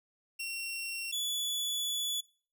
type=tone pair in turn; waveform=sawtooth; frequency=2731 / 3431 Hz; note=F7 / A7; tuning=-39 / -44 cents; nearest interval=major third; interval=395 cents; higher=second; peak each=-32 / -29 dBFS; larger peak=second; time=0.39-1.12 / 1.12-2.21 s; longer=second; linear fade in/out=10 ms; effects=noise-tail reverb RT60 0.4 s tail -19 dB re dry